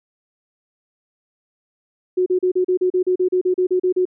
sine tone bursts, 366.2 Hz, F#4, 18 cents flat, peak -14 dBFS, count 15, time 2.17-4.054 s, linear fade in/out 10 ms, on 92 ms, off 36 ms, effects none

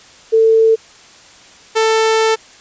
sine / sawtooth tone pair in turn, 446.8 / 443.5 Hz, A4 / A4, +27 / +14 cents, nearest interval unison, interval 13 cents, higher first, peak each -7 dBFS, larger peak neither, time 0.32-0.76 / 1.75-2.36 s, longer second, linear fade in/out 20 ms, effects white hiss -42 dBFS RMS until 2.6 s + resampled to 16000 Hz

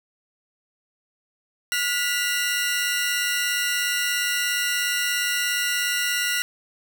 sawtooth tone cluster, 1441 / 1969 / 2785 Hz, F#6 / B6 / F7, -46 / -6 / -5 cents, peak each -23 dBFS, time 1.72-6.42 s, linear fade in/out 0 ms, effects none

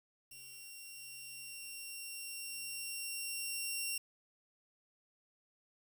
10% pulse tone with level ramp, 2748 Hz, F7, 29 cents flat, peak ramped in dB -42 to -27 dBFS, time 0.31-3.98 s, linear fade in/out 5 ms, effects 10-bit

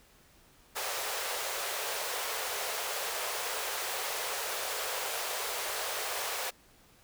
pink high-pass noise, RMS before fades -35 dBFS, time 0.75-6.51 s, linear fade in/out 20 ms, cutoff 430 Hz, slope 48 dB/octave, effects pink hiss -61 dBFS RMS until 7.03 s

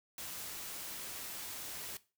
white noise, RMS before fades -44 dBFS, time 0.18-1.97 s, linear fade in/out 2 ms, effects noise-tail reverb RT60 0.3 s tail -17 dB re dry

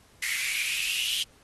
white noise with high-pass filter sweep, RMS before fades -29 dBFS, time 0.22-1.23 s, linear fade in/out 5 ms, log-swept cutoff 2000 to 3100 Hz, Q 9.2, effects pink hiss -59 dBFS RMS until 1.43 s + AAC 32 kbps

